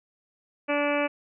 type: harmonic tone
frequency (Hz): 290.1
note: D4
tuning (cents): -21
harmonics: 1 / 2 / 3 / 4 / 5 / 6 / 7 / 8 / 9 / 10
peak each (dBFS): -29 / -26 / -34 / -34 / -36 / -37 / -40 / -32 / -35 / -43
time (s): 0.68-1.08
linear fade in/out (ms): 20
effects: none